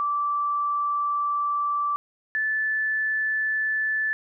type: tone pair in turn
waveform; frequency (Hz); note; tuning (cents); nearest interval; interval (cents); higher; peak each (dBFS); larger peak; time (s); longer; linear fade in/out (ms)
sine; 1165 / 1745.5; D6 / A6; -14 / -14; perfect fifth; 700; second; -22; neither; 0-1.96 / 2.35-4.13; first; 0
effects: none